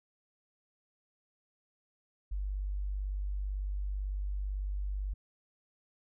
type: tone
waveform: sine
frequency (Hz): 49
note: G1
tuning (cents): 0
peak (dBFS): -32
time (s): 2.31-5.14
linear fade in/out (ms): 10
effects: none